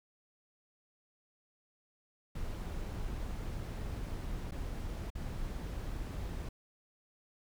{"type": "noise with dropouts", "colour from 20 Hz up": "brown", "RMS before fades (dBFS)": -39, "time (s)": [2.35, 6.49], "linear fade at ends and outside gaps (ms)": 5, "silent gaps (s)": [[4.511, 4.519], [5.103, 5.151]], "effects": []}